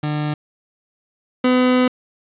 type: tone pair in turn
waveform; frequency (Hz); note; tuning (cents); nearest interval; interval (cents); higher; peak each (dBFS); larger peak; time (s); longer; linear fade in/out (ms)
30% pulse; 150 / 252.3; D3 / B3; +37 / +37; major sixth; 900; second; -17 / -10; second; 0.03-0.34 / 1.44-1.88; second; 5
effects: resampled to 8000 Hz + 7-bit